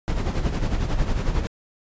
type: noise with tremolo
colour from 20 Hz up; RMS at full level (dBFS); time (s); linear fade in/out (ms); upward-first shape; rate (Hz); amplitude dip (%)
brown; -20; 0.08-1.47; 0; sine; 11; 60
effects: resampled to 16000 Hz